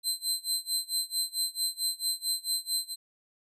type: tone with tremolo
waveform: 25% pulse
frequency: 4092 Hz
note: C8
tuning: 39 cents flat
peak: -21 dBFS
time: 0.03-2.96 s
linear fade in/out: 50 ms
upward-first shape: sine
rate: 4.5 Hz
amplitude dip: 95%
effects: none